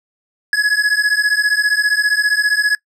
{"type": "beating tone pair", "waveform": "square", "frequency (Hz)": [1680, 1695], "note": ["G#6", "G#6"], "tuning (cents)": [19, 35], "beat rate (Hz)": 15, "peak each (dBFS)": -16, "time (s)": [0.53, 2.75], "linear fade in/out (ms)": 2, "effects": ["noise-tail reverb RT60 0.1 s tail -23 dB re dry", "low-pass 8000 Hz 12 dB/octave"]}